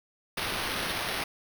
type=noise with sample-and-hold; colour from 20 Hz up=white; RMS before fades=-32 dBFS; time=0.37-1.24 s; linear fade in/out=5 ms; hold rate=7350 Hz; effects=none